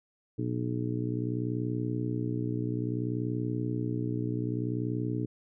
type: harmonic tone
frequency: 60.6 Hz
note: B1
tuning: 32 cents flat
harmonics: 2 / 3 / 4 / 5 / 6 / 7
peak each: -32 / -40 / -37 / -34 / -42 / -40 dBFS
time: 0.38-5.26 s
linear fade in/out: 10 ms
effects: none